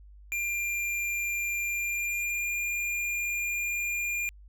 square tone with pitch glide, 2388 to 2407 Hz, D7 to D7, +28 to +42 cents, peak -29 dBFS, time 0.32-4.29 s, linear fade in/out 0 ms, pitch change +14 cents, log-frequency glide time 1.64-2.48 s, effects added 50 Hz sine -48 dBFS peak until 4.48 s

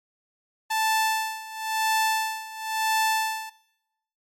sawtooth tone with tremolo, 880 Hz, A5, in tune, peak -16 dBFS, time 0.7-3.5 s, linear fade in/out 10 ms, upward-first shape sine, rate 0.97 Hz, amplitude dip 85%, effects noise-tail reverb RT60 0.9 s tail -21 dB re dry + MP3 64 kbps

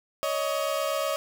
30% pulse tone pair together, 561 / 629.2 Hz, C#5 / D#5, +21 / +19 cents, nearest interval major second, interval 198 cents, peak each -26 dBFS, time 0.23-1.16 s, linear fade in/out 0 ms, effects none

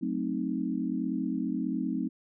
sine chord, F# diminished seventh, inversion none, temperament equal, 185 / 220 / 261.6 / 311.1 Hz, F#3 / A3 / C4 / Eb4, 0 / 0 / 0 / 0 cents, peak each -35 / -34 / -32 / -34 dBFS, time 0.01-2.09 s, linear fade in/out 20 ms, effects none

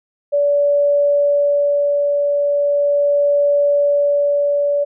sine tone with tremolo, 575 Hz, D5, 37 cents flat, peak -11 dBFS, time 0.32-4.85 s, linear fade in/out 20 ms, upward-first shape sine, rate 0.39 Hz, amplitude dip 25%, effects none

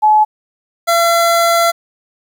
sine / 25% pulse tone pair in turn, 855 / 678.6 Hz, A5 / F5, -50 / -50 cents, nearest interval major third, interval 400 cents, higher first, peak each -6 dBFS, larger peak neither, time 0.02-0.25 / 0.87-1.72 s, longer second, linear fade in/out 20 ms, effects 8-bit

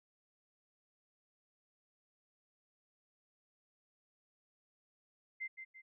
sine tone with echo, 2081 Hz, C7, 10 cents flat, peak -38 dBFS, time 5.4-5.48 s, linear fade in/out 20 ms, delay 170 ms, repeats 2, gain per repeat -7 dB, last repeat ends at 5.82 s, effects none

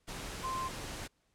sine tone in noise, 1046 Hz, C6, 1 cent flat, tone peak -34 dBFS, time 0.43-0.69 s, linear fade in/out 20 ms, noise pink, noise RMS -42 dBFS, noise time 0.07-1.08 s, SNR +5 dB, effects pink hiss -75 dBFS RMS until 1.34 s + low-pass 10000 Hz 12 dB/octave

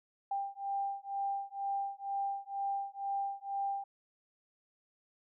sine beating tone pair, 792 / 794.1 Hz, G5 / G5, +18 / +22 cents, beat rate 2.1 Hz, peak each -37 / -37 dBFS, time 0.31-3.84 s, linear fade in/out 5 ms, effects none

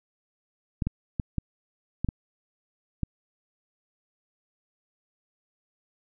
clicks, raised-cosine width 5 ms, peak -14 dBFS, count 7, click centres 0.822 / 0.87 / 1.198 / 1.383 / 2.046 / 2.088 / 3.033 s, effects none

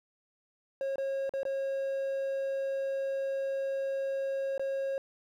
triangle tone with dropouts, 543 Hz, C#5, 36 cents flat, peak -28 dBFS, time 0.81-4.98 s, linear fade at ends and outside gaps 1 ms, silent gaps 0.958-0.982 / 1.294-1.337 / 1.432-1.452 / 4.579-4.595 s, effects 11-bit

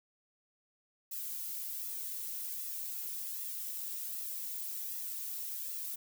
violet noise with flanger, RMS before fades -40 dBFS, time 1.11-5.96 s, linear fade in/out 10 ms, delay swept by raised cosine 1.3 to 2.6 ms, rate 1.3 Hz, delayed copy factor -0.7, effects none

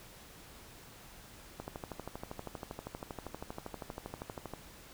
click train, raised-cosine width 1 ms, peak -26 dBFS, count 38, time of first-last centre 1.6-4.537 s, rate 12.6 Hz, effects pink hiss -54 dBFS RMS until 4.93 s

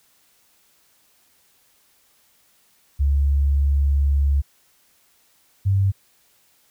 sine tone pair in turn, 70.2 / 97.63 Hz, C#2 / G2, +22 / -7 cents, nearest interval tritone, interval 571 cents, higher second, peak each -15 dBFS, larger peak neither, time 2.99-4.42 / 5.65-5.92 s, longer first, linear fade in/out 20 ms, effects white hiss -60 dBFS RMS until 6.7 s

